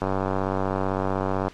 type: click train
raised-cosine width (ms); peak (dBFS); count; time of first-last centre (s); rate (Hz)
1; -11; 141; 0.02-1.481; 95.8
effects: pink hiss -48 dBFS RMS until 1.53 s + low-pass 5000 Hz 12 dB/octave